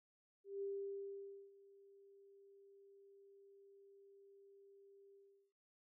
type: tone with ADSR envelope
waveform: sine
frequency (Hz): 396.4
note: G4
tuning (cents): +19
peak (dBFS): -40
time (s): 0.44-5.53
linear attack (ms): 180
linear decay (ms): 890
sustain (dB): -22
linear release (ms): 380
effects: none